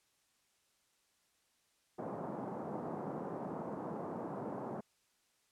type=band-pass noise; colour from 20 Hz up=pink; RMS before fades=-42 dBFS; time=1.98-4.81 s; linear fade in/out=10 ms; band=160 to 1000 Hz; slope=24 dB/octave; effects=white hiss -75 dBFS RMS until 5.51 s + low-pass 10000 Hz 12 dB/octave